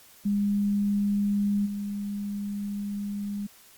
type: tone with level steps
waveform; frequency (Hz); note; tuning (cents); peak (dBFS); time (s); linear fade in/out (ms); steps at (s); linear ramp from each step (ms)
sine; 203.3; G#3; -37; -22 / -29; 0.25-3.47; 10; 1.65; 20
effects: white hiss -54 dBFS RMS until 3.77 s + Opus 48 kbps